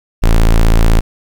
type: tone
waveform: square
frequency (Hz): 27.97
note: A0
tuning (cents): +29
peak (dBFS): -6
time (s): 0.22-1.01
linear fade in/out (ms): 20
effects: 8-bit